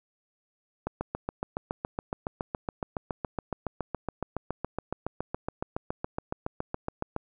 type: click train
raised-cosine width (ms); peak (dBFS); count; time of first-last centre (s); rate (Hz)
1; -16; 46; 0.87-7.164; 7.15
effects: none